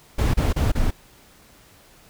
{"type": "noise bursts", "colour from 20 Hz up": "brown", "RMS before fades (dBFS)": -19, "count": 4, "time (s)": [0.18, 0.91], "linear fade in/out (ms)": 10, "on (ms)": 160, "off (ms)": 30, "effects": ["pink hiss -52 dBFS RMS until 2.09 s"]}